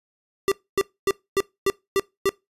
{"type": "tone bursts", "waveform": "square", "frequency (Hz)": 392, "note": "G4", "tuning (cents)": 0, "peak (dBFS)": -18, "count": 7, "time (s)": [0.48, 2.292], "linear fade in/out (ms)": 0, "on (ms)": 36, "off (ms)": 260, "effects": ["noise-tail reverb RT60 0.2 s tail -22 dB re dry", "resampled to 32000 Hz"]}